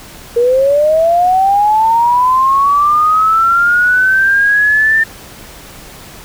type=linear sweep; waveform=sine; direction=up; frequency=466.2 to 1800 Hz; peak=-7 dBFS; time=0.36-5.04 s; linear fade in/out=10 ms; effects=pink hiss -34 dBFS RMS until 6.24 s